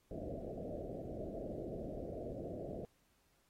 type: low-pass noise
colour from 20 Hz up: white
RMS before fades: -44 dBFS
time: 0.11-2.85 s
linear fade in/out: 0 ms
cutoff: 680 Hz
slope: 96 dB/octave
effects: pink hiss -75 dBFS RMS until 3.49 s + AAC 48 kbps